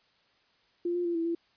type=tone with pitch steps; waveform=sine; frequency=347.1 / 352.2 / 343 / 330.9 / 337.2 Hz; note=F4 / F4 / F4 / E4 / E4; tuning=-11 / +15 / -31 / +7 / +39 cents; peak=-27 dBFS; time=0.85-1.35 s; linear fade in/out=5 ms; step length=100 ms; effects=white hiss -67 dBFS RMS until 1.56 s + resampled to 11025 Hz